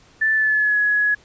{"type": "tone with pitch glide", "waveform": "sine", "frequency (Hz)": [1760, 1682.5], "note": ["A6", "G#6"], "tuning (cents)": [0, 22], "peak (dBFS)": -15, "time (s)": [0.21, 1.15], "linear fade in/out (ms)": 10, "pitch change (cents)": -78, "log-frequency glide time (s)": [0.33, 0.78], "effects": ["pink hiss -52 dBFS RMS until 1.24 s", "resampled to 16000 Hz"]}